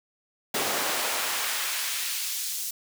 pink noise with high-pass filter sweep, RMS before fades -29 dBFS, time 0.54-2.71 s, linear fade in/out 5 ms, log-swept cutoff 290 to 6300 Hz, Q 0.71, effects none

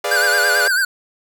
sawtooth chord, G# diminished seventh, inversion none, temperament equal, 415.3 / 493.9 / 587.3 / 698.5 Hz, G#4 / B4 / D5 / F5, 0 / 0 / 0 / 0 cents, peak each -21 / -22 / -19 / -21 dBFS, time 0.04-0.68 s, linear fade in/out 5 ms
square tone with vibrato, 1527 Hz, G6, 46 cents flat, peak -15 dBFS, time 0.11-0.85 s, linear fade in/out 5 ms, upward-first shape sine, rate 9.1 Hz, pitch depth 94 cents each way
effects none

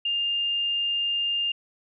sine tone, 2808 Hz, F7, 9 cents sharp, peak -23 dBFS, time 0.05-1.52 s, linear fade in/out 5 ms, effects none

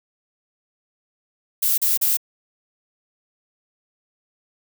violet noise bursts, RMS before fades -19 dBFS, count 3, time 1.62-2.172 s, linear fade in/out 10 ms, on 160 ms, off 36 ms, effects none

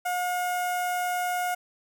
sawtooth tone with notch filter, 718 Hz, F5, 48 cents sharp, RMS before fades -28 dBFS, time 0.05-1.55 s, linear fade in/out 10 ms, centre 4100 Hz, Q 0.93, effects none

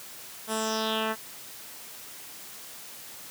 10% pulse tone with low-pass filter sweep, 220 Hz, A3, in tune, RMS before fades -29 dBFS, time 0.47-1.16 s, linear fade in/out 50 ms, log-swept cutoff 11000 to 1900 Hz, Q 3.6, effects white hiss -44 dBFS RMS until 3.3 s + high-pass 100 Hz 12 dB/octave

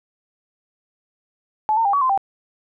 sine tone with pitch steps, 861 / 909 / 802 / 1131 / 1036 / 786 Hz, A5 / A#5 / G5 / C#6 / C6 / G5, -38 / -44 / +39 / +34 / -17 / +4 cents, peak -15 dBFS, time 1.69-2.176 s, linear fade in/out 0 ms, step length 81 ms, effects none

